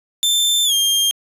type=tone with pitch glide; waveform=sawtooth; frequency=3556 to 3205 Hz; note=A7 to G7; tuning=+18 to +38 cents; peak=-11 dBFS; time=0.23-1.11 s; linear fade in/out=0 ms; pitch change=-180 cents; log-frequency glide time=0.65-0.73 s; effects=resampled to 32000 Hz